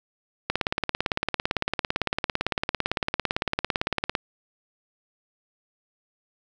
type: click train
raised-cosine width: 0.3 ms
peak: -7 dBFS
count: 66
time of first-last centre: 0.5-4.152 s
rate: 17.8 Hz
effects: none